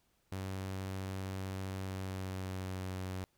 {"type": "tone with pitch glide", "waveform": "sawtooth", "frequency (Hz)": [95.4, 93.27], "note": ["G2", "F#2"], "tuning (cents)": [-47, 14], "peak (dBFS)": -34, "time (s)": [0.32, 3.24], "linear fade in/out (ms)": 0, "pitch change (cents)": -39, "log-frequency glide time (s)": [1.74, 2.86], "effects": ["pink hiss -75 dBFS RMS until 3.37 s"]}